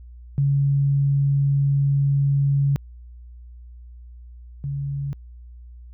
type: tone pair in turn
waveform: sine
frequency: 140 / 140 Hz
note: C#3 / C#3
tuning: +18 / +18 cents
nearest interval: unison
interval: 0 cents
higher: neither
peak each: -16 / -24 dBFS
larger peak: first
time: 0.38-2.76 / 4.64-5.13 s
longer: first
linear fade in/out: 0 ms
effects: added 60 Hz sine -39 dBFS peak until 5.93 s